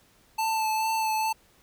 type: tone with vibrato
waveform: square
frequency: 880 Hz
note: A5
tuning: in tune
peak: -25 dBFS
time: 0.38-1.33 s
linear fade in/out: 10 ms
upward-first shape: sine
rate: 2.3 Hz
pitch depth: 19 cents each way
effects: pink hiss -61 dBFS RMS until 1.62 s